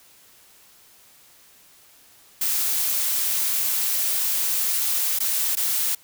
blue noise with dropouts, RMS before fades -23 dBFS, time 2.41-5.95 s, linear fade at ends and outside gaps 5 ms, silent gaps 5.189-5.202 / 5.554-5.569 s, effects white hiss -53 dBFS RMS until 6.03 s

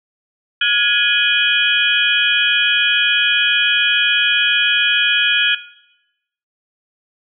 sine tone cluster, 1432 / 1672 / 2476 / 3014 / 3279 Hz, F6 / G#6 / D#7 / F#7 / G#7, +43 / +11 / -9 / +31 / -23 cents, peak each -19 dBFS, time 0.61-5.55 s, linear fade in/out 5 ms, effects noise-tail reverb RT60 0.9 s tail -18 dB re dry

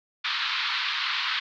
white band-pass noise, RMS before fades -28 dBFS, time 0.24-1.4 s, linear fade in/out 10 ms, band 1000 to 4300 Hz, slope 48 dB/octave, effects none

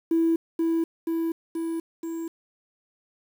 triangle tone with echo, 329.6 Hz, E4, in tune, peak -15 dBFS, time 0.11-0.36 s, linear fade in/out 5 ms, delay 480 ms, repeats 4, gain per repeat -3 dB, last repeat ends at 2.28 s, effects tanh soft clip ceiling -16 dBFS + 8-bit

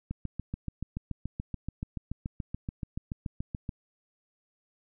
click train, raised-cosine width 5 ms, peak -21 dBFS, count 26, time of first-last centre 0.11-3.692 s, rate 6.98 Hz, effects none

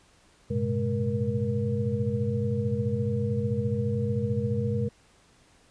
sine tone cluster, 99 / 114.2 / 128.1 / 209.9 / 473 Hz, G2 / A#2 / C3 / G#3 / A#4, +18 / -35 / -36 / +19 / +25 cents, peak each -31 dBFS, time 0.5-4.89 s, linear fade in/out 10 ms, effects pink hiss -60 dBFS RMS until 5.7 s + resampled to 22050 Hz

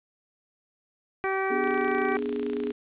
harmonic tone, 384.7 Hz, G4, 33 cents flat, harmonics 1 / 2 / 3 / 4 / 5 / 6, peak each -28 / -31 / -33 / -34 / -35 / -36 dBFS, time 1.24-2.17 s, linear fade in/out 0 ms
sine chord, G# diminished, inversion first, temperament equal, 246.9 / 293.7 / 415.3 Hz, B3 / D4 / G#4, 0 / 0 / 0 cents, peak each -32 / -34 / -29 dBFS, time 1.5-2.72 s, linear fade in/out 10 ms
click train, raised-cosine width 0.3 ms, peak -24 dBFS, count 32, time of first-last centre 1.64-2.705 s, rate 29.1 Hz
effects resampled to 8000 Hz + 9-bit

